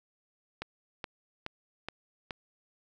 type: click train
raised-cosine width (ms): 0.3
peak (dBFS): -20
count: 5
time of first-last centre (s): 0.62-2.308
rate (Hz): 2.37
effects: none